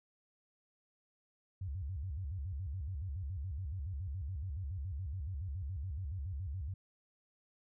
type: tone with vibrato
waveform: sine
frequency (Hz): 81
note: E2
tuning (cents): -30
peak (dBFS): -37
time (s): 1.61-6.74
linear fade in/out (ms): 5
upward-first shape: square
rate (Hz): 7.1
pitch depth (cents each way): 270
effects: none